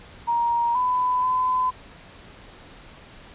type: tone with pitch steps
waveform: sine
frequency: 941 / 1001 / 1014 Hz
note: A#5 / B5 / B5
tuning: +16 / +23 / +45 cents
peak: -19 dBFS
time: 0.27-1.71 s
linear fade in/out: 20 ms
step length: 480 ms
effects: pink hiss -46 dBFS RMS until 3.34 s + resampled to 8000 Hz